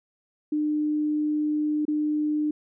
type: tone with dropouts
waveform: sine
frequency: 301.4 Hz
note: D4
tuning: 45 cents sharp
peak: -22 dBFS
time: 0.52-2.51 s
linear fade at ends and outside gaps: 5 ms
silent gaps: 1.853-1.88 s
effects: none